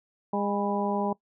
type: harmonic tone with a mistuned harmonic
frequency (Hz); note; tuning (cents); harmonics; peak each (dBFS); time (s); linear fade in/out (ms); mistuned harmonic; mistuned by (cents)
203.5; G#3; -35; 1 / 2 / 3 / 4 / 5; -29 / -32 / -33 / -31 / -34; 0.33-1.13; 5; 5; -53
effects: noise-tail reverb RT60 0.1 s tail -21 dB re dry